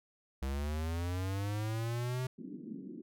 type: linear sweep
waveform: square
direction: up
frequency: 65.41 to 129.6 Hz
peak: -34 dBFS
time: 0.42-2.27 s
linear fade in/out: 5 ms
type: band-pass noise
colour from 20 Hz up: white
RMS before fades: -45 dBFS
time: 2.38-3.02 s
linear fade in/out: 10 ms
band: 170 to 340 Hz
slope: 48 dB/octave
effects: none